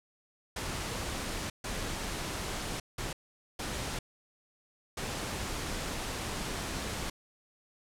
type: noise bursts at uneven times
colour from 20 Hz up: pink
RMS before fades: -36 dBFS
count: 5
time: 0.56-1.5 / 1.64-2.8 / 2.98-3.13 / 3.59-3.99 / 4.97-7.1 s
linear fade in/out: 5 ms
effects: low-pass 10000 Hz 12 dB/octave